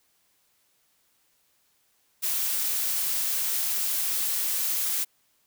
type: noise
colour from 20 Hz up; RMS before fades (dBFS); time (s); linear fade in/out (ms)
blue; -27; 2.22-5.05; 20
effects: white hiss -68 dBFS RMS until 5.46 s